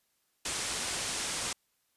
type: low-pass noise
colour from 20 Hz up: white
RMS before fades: -35 dBFS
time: 0.45-1.53 s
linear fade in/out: 5 ms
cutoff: 9500 Hz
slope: 48 dB/octave
effects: white hiss -75 dBFS RMS until 1.96 s + resampled to 32000 Hz